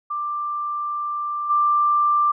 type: tone with level steps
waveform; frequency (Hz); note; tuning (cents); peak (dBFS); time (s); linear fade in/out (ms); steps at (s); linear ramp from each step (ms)
sine; 1182; D6; +11; -23 / -15; 0.1-2.32; 10; 1.49; 20
effects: none